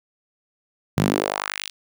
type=tone with high-pass filter sweep; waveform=sawtooth; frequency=50.2 Hz; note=G1; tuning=42 cents sharp; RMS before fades=-24 dBFS; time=0.97-1.7 s; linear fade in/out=10 ms; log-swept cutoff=130 to 3900 Hz; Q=2; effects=none